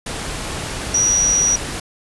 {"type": "tone in noise", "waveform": "sine", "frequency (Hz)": 5800, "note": "F#8", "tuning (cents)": -35, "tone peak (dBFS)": -13, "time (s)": [0.94, 1.56], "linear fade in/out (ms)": 5, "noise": "pink", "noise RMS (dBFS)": -26, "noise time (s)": [0.06, 1.8], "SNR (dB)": 10, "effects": ["resampled to 24000 Hz"]}